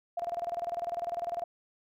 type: tone with tremolo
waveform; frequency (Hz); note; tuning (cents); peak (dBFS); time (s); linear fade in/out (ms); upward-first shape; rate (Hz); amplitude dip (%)
sine; 690; F5; -21; -29; 0.17-1.44; 5; square; 20; 75
effects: none